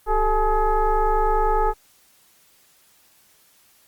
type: tone with frequency modulation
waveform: sine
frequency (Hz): 440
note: A4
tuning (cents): 0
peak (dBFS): -16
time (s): 0.06-1.74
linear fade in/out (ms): 50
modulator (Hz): 415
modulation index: 1.7
effects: white hiss -57 dBFS RMS until 3.87 s + Opus 32 kbps